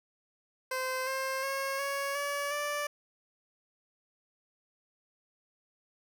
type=tone with pitch steps; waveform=15% pulse; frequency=517 / 530 / 543.3 / 557 / 571 / 585.4 Hz; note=C5 / C5 / C#5 / C#5 / D5 / D5; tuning=-21 / +22 / -35 / +8 / -49 / -6 cents; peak=-25 dBFS; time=0.71-2.87 s; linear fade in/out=5 ms; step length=360 ms; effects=none